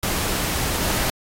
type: noise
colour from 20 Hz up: pink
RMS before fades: -23 dBFS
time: 0.03-1.1 s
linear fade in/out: 2 ms
effects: AAC 48 kbps